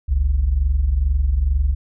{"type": "tone pair together", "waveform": "sine", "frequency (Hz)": [47.54, 69.8], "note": ["F#1", "C#2"], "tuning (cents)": [48, 13], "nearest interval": "perfect fifth", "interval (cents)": 665, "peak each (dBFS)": [-18, -15], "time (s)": [0.08, 1.75], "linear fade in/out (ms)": 20, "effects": ["tanh soft clip ceiling -10 dBFS"]}